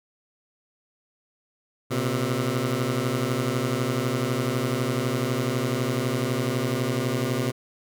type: beating tone pair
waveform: 15% pulse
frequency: 120.1 / 132.1 Hz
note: B2 / C3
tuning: -48 / +17 cents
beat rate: 12 Hz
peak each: -20 dBFS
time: 1.9-7.52 s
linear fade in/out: 20 ms
effects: none